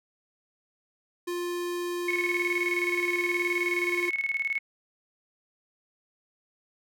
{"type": "tone", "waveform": "square", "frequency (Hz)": 350.9, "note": "F4", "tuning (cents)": 8, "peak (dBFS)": -30, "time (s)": [1.27, 4.1], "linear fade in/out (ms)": 10}
{"type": "tone with tremolo", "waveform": "sine", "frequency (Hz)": 2198, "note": "C#7", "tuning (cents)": -15, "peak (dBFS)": -24, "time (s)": [2.08, 4.59], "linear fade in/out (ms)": 5, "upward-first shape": "square", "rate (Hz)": 19, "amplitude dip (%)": 70}
{"effects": []}